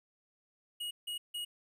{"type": "tone bursts", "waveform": "square", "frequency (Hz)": 2890, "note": "F#7", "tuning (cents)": -41, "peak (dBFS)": -37, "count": 3, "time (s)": [0.8, 1.45], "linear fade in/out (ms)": 10, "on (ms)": 110, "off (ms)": 160, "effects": ["12-bit"]}